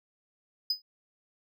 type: tone with exponential decay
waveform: triangle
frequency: 5000 Hz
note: D#8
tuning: 8 cents sharp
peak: -21 dBFS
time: 0.7-0.82 s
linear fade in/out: 5 ms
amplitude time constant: 24 ms
effects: none